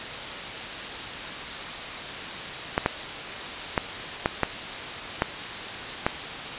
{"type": "clicks", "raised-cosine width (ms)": 0.5, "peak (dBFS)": -5, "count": 7, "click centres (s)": [2.779, 2.861, 3.778, 4.259, 4.433, 5.221, 6.065], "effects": ["white hiss -33 dBFS RMS until 6.58 s", "resampled to 8000 Hz"]}